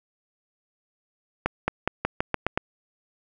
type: accelerating click train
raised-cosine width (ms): 0.5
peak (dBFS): -7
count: 8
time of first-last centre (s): 1.46-2.575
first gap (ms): 220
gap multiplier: 0.89
effects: none